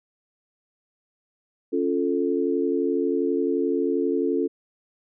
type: chord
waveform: sine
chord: Db augmented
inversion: none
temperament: equal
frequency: 277.2 / 349.2 / 440 Hz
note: Db4 / F4 / A4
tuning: 0 / 0 / 0 cents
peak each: -25 dBFS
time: 1.72-4.48 s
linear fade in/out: 20 ms
effects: none